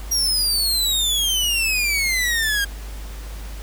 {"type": "exponential sweep", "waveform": "sawtooth", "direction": "down", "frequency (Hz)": [5710, 1600], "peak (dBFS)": -15, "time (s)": [0.11, 2.65], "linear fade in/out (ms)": 10, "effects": ["added 51 Hz sine -30 dBFS peak until 3.62 s", "pink hiss -41 dBFS RMS until 3.62 s"]}